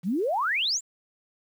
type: exponential sweep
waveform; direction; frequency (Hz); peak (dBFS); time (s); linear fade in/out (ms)
sine; up; 160 to 7690; -23; 0.03-0.81; 50
effects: 9-bit